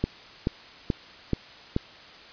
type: click train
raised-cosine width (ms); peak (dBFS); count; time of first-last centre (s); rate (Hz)
3; -10; 5; 0.04-1.764; 2.32
effects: white hiss -47 dBFS RMS until 2.32 s + resampled to 11025 Hz